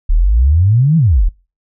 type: exponential two-way sweep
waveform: sine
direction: up then down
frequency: 35 to 169.6 to 35 Hz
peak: -7 dBFS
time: 0.09-1.29 s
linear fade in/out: 10 ms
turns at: 0.97 s
effects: noise-tail reverb RT60 0.3 s tail -22 dB re dry